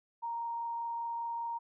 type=tone with frequency modulation; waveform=sine; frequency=932.3 Hz; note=A#5; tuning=in tune; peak=-34 dBFS; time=0.22-1.59 s; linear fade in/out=20 ms; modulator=25 Hz; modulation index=0.25; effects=none